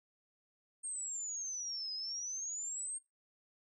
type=exponential two-way sweep; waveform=sine; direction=down then up; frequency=8620 to 5000 to 8620 Hz; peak=-38 dBFS; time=0.83-2.99 s; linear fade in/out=20 ms; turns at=1.93 s; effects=noise-tail reverb RT60 0.2 s tail -22 dB re dry